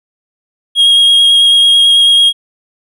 triangle tone with vibrato, 3269 Hz, G#7, 28 cents flat, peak -3 dBFS, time 0.75-2.33 s, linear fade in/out 50 ms, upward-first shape square, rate 9.1 Hz, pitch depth 9 cents each way, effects none

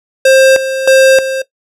square tone with tremolo, 530 Hz, C5, 22 cents sharp, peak -4 dBFS, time 0.25-1.42 s, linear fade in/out 5 ms, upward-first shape square, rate 1.6 Hz, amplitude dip 70%, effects noise-tail reverb RT60 0.1 s tail -17 dB re dry + low-pass 11000 Hz 12 dB/octave

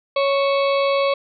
harmonic tone with a mistuned harmonic, 554.4 Hz, C#5, in tune, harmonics 1 / 2 / 4 / 5 / 6 / 7 / 8, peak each -17 / -23 / -29 / -31 / -33 / -34 / -35 dBFS, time 0.16-1.14 s, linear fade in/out 5 ms, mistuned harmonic 5, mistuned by -100 cents, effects none

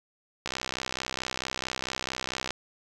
click train, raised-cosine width 0.2 ms, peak -13 dBFS, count 133, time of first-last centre 0.46-2.507 s, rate 64.5 Hz, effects none

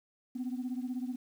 sine beating tone pair, 246.9 / 262.9 Hz, B3 / C4, 0 / +8 cents, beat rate 16 Hz, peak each -34 / -37 dBFS, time 0.35-1.16 s, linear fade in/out 10 ms, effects tanh soft clip ceiling -29 dBFS + 10-bit

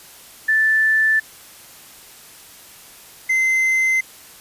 sine / triangle tone pair in turn, 1760 / 2067 Hz, A6 / C7, 0 / -22 cents, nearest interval minor third, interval 278 cents, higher second, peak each -13 dBFS, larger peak neither, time 0.48-1.2 / 3.29-4.01 s, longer neither, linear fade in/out 10 ms, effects white hiss -43 dBFS RMS until 4.4 s + resampled to 32000 Hz

